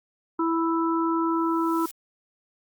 harmonic tone, 329.6 Hz, E4, in tune, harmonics 1 / 3 / 4, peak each -23 / -28 / -29 dBFS, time 0.39-1.86 s, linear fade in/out 5 ms
blue noise with exponential growth, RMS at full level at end -37 dBFS, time 1.22-1.91 s, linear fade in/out 1 ms, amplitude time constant 150 ms
effects Opus 48 kbps

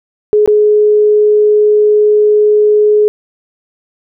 sine tone with dropouts, 421.2 Hz, G#4, 24 cents sharp, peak -5 dBFS, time 0.33-3.08 s, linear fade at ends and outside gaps 0 ms, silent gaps 0.46-0.476 s, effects none

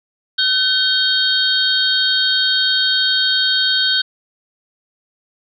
sine tone cluster, 1523 / 3194 / 3732 / 4400 Hz, F#6 / G7 / A#7 / C#8, +50 / +32 / +1 / -14 cents, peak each -19 dBFS, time 0.38-4.02 s, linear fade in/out 10 ms, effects none

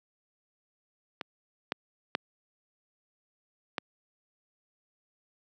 clicks, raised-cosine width 0.3 ms, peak -18 / -12 / -10 / -13 dBFS, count 4, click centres 1.212 / 1.721 / 2.151 / 3.782 s, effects high-pass 200 Hz 12 dB/octave

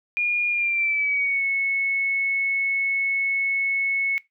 sine tone with pitch glide, 2427 to 2200 Hz, D#7 to C#7, -44 to -14 cents, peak -20 dBFS, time 0.17-4.18 s, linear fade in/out 0 ms, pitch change -170 cents, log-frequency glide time 0.49-1.44 s, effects noise-tail reverb RT60 0.2 s tail -22 dB re dry

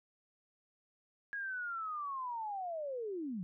sine linear sweep, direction down, 1661.2 to 168.3 Hz, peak -37 dBFS, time 1.33-3.43 s, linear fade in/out 0 ms, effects none

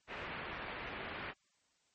white low-pass noise, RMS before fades -44 dBFS, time 0.07-1.34 s, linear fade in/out 50 ms, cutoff 2500 Hz, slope 24 dB/octave, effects white hiss -75 dBFS RMS until 1.94 s + MP3 32 kbps

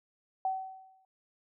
sine tone with exponential decay, 760 Hz, F#5, 46 cents sharp, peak -26 dBFS, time 0.45-1.05 s, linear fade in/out 2 ms, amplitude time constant 130 ms, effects none

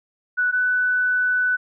sine tone pair in turn, 1480 / 1493.7 Hz, F#6 / F#6, 0 / +16 cents, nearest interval unison, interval 16 cents, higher second, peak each -17 dBFS, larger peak neither, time 0.37-0.52 / 0.52-1.57 s, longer second, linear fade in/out 20 ms, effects none

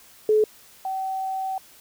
sine tone pair in turn, 429.1 / 764.6 Hz, A4 / G5, -43 / -43 cents, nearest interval minor seventh, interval 1000 cents, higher second, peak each -15 / -25 dBFS, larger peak first, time 0.29-0.44 / 0.85-1.58 s, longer second, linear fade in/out 2 ms, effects white hiss -51 dBFS RMS until 1.8 s

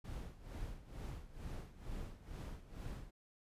brown noise with tremolo, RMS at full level -44 dBFS, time 0.04-3.11 s, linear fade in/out 10 ms, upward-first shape sine, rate 2.2 Hz, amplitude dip 80%, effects resampled to 32000 Hz

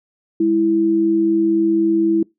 sine tone pair together, 205.7 / 329.6 Hz, G#3 / E4, -16 / 0 cents, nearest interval minor sixth, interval 816 cents, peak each -23 / -13 dBFS, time 0.4-2.23 s, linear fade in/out 5 ms, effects noise-tail reverb RT60 0.2 s tail -24 dB re dry

